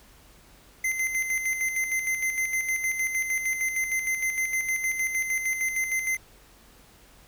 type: tone with tremolo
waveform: square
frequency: 2069 Hz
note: C7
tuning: 20 cents flat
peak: -24 dBFS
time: 0.84-6.17 s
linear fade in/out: 5 ms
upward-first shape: square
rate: 6.5 Hz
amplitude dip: 50%
effects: added 47 Hz sine -58 dBFS peak until 7.27 s + pink hiss -55 dBFS RMS until 7.27 s